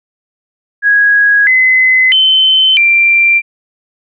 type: tone with pitch steps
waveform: sine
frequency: 1656 / 2036 / 3068 / 2363 Hz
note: G#6 / C7 / G7 / D7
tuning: -5 / -48 / -38 / +10 cents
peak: -5 dBFS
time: 0.82-3.42 s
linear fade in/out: 50 ms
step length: 650 ms
effects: none